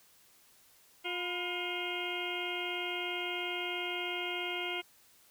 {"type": "harmonic tone with a mistuned harmonic", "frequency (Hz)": 355.4, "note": "F4", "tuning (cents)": 30, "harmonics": [1, 2, 3, 4, 6, 7, 8, 9], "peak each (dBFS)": [-40, -43, -48, -45, -39, -44, -41, -43], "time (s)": [1.04, 4.82], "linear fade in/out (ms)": 20, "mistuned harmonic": 3, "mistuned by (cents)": -100, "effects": ["white hiss -63 dBFS RMS until 5.3 s"]}